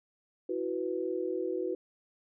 sine chord, E suspended second, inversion none, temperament equal, 329.6 / 370 / 493.9 Hz, E4 / F#4 / B4, 0 / 0 / 0 cents, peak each -36 / -33 / -36 dBFS, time 0.49-1.75 s, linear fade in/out 5 ms, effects none

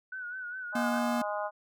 sine tone with vibrato, 1482 Hz, F#6, 2 cents sharp, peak -36 dBFS, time 0.12-0.99 s, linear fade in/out 5 ms, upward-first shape sine, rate 4.9 Hz, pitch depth 61 cents each way
harmonic tone, 206.9 Hz, G#3, 6 cents flat, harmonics 3 / 4 / 5 / 6 / 7, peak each -34 / -36 / -38 / -40 / -41 dBFS, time 0.72-1.51 s, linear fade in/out 50 ms
square tone, 238.2 Hz, A#3, 38 cents sharp, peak -30 dBFS, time 0.75-1.22 s, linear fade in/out 5 ms
effects none

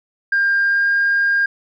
sine tone with pitch glide, 1601 to 1611.2 Hz, G6 to G6, +36 to +47 cents, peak -12 dBFS, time 0.32-1.46 s, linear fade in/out 5 ms, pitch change +11 cents, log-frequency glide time 0.63-0.88 s, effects tanh soft clip ceiling -10 dBFS

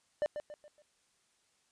triangle tone with echo, 596 Hz, D5, 25 cents sharp, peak -26 dBFS, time 0.22-0.26 s, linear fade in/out 0 ms, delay 140 ms, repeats 4, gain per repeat -8 dB, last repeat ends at 0.82 s, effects white hiss -73 dBFS RMS until 1.71 s + resampled to 22050 Hz

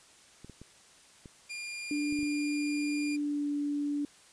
clicks, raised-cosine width 3 ms, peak -34 dBFS, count 7, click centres 0.446 / 0.497 / 0.616 / 1.258 / 2.125 / 2.19 / 2.23 s
sawtooth tone, 2407 Hz, D7, 42 cents sharp, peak -34 dBFS, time 1.49-3.17 s, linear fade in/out 20 ms
sine tone with pitch glide, 294.1 to 289.9 Hz, D4 to D4, +3 to -22 cents, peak -29 dBFS, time 1.91-4.05 s, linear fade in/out 2 ms, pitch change -25 cents, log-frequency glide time 3.06-3.48 s
effects white hiss -58 dBFS RMS until 4.32 s + resampled to 22050 Hz

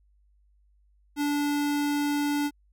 square tone, 290.5 Hz, D4, 19 cents flat, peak -25 dBFS, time 1.16-2.51 s, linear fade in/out 50 ms, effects added 50 Hz sine -60 dBFS peak until 2.72 s

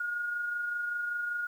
sine tone with amplitude modulation, 1433 Hz, F6, 44 cents sharp, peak -29 dBFS, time 0-1.47 s, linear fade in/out 5 ms, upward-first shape sine, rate 25.2 Hz, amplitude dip 35%, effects 10-bit

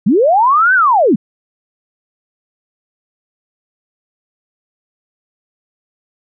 sine linear two-way sweep, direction up then down, 166.8 to 1568 to 166.8 Hz, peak -7 dBFS, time 0.06-1.16 s, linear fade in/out 10 ms, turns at 0.74 s, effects none

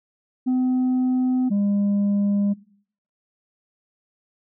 sine tone pair in turn, 254.7 / 202.2 Hz, C4 / G#3, -46 / -46 cents, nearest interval major third, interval 400 cents, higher first, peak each -15 dBFS, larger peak neither, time 0.46-1.5 / 1.5-2.54 s, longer neither, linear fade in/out 20 ms, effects noise-tail reverb RT60 0.6 s tail -23 dB re dry + tanh soft clip ceiling -17 dBFS

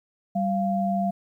sine tone pair together, 194.47 / 693 Hz, G3 / F5, -14 / -14 cents, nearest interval octave + minor seventh, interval 2200 cents, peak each -24 / -25 dBFS, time 0.35-1.11 s, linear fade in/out 10 ms, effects 10-bit

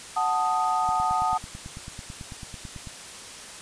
sine chord, D# diminished, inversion first, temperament equal, 740 / 880 / 1244.5 Hz, F#5 / A5 / D#6, 0 / 0 / 0 cents, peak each -26 dBFS, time 0.16-1.38 s, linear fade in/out 10 ms
click train, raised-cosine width 5 ms, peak -26 dBFS, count 19, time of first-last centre 0.89-2.872 s, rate 9.08 Hz
effects white hiss -41 dBFS RMS until 3.61 s + resampled to 22050 Hz

